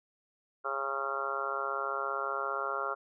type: harmonic tone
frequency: 137.3 Hz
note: C#3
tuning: 16 cents flat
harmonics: 3 / 4 / 5 / 6 / 7 / 8 / 9 / 10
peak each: -41 / -40 / -42 / -44 / -44 / -39 / -39 / -35 dBFS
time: 0.64-2.95 s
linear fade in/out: 20 ms
effects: none